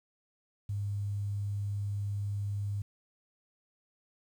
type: tone with quantisation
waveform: sine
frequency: 101.3 Hz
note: G#2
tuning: 43 cents flat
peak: -31 dBFS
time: 0.69-2.82 s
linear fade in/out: 5 ms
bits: 10
effects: none